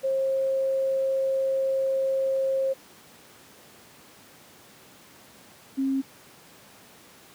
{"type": "tone pair in turn", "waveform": "sine", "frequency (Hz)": [535, 269.2], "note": ["C5", "C4"], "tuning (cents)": [38, 49], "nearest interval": "octave", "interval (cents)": 1189, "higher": "first", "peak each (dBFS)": -22, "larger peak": "neither", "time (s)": [[0.03, 2.74], [5.77, 6.02]], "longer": "first", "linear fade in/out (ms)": 20, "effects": ["pink hiss -51 dBFS RMS until 7.34 s", "high-pass 150 Hz 12 dB/octave"]}